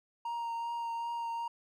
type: tone with vibrato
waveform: triangle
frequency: 932.3 Hz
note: A#5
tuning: in tune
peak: -32 dBFS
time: 0.25-1.48 s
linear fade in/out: 5 ms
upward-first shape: triangle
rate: 2.6 Hz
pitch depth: 17 cents each way
effects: none